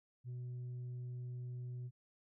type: tone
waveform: sine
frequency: 123.8 Hz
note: B2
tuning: 5 cents sharp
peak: -39 dBFS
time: 0.24-1.91 s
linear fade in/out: 50 ms
effects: tanh soft clip ceiling -41 dBFS